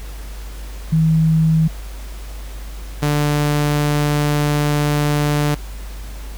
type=tone pair in turn; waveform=sine / sawtooth; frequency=160 / 147.36 Hz; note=D#3 / D3; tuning=+49 / +6 cents; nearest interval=minor second; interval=143 cents; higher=first; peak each=-11 dBFS; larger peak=neither; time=0.92-1.68 / 3.02-5.55 s; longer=second; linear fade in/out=10 ms; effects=added 50 Hz sine -28 dBFS peak until 6.37 s + pink hiss -40 dBFS RMS until 6.37 s